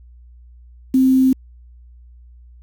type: tone with quantisation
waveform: sine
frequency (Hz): 261.6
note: C4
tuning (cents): 0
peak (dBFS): -10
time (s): 0.94-1.33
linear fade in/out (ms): 5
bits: 6
effects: added 60 Hz sine -41 dBFS peak until 2.62 s

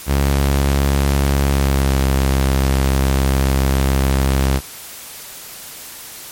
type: tone with pitch glide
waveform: sawtooth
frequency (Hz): 69.3 to 67.09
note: C#2 to C2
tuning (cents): 0 to +44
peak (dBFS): -9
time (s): 0.06-4.61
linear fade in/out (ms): 50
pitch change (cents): -56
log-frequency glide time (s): 1.45-2.01
effects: white hiss -34 dBFS RMS until 6.31 s + MP3 64 kbps

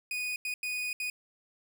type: tone bursts at uneven times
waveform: 40% pulse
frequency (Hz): 2479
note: D#7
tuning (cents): -7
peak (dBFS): -31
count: 4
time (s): 0.11-0.36 / 0.45-0.54 / 0.63-0.93 / 1-1.1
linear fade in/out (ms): 2
effects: none

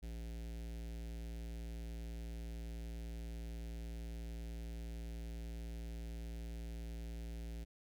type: tone with notch filter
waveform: square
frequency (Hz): 56.9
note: A#1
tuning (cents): -41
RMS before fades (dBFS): -45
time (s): 0.02-7.65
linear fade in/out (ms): 20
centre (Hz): 1100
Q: 0.79
effects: none

